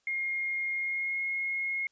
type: tone with pitch glide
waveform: sine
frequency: 2136 to 2157 Hz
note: C7 to C#7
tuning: +35 to -48 cents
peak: -29 dBFS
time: 0.07-1.87 s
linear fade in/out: 2 ms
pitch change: +17 cents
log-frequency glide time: 0.75-1.2 s
effects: white hiss -74 dBFS RMS until 1.91 s + resampled to 16000 Hz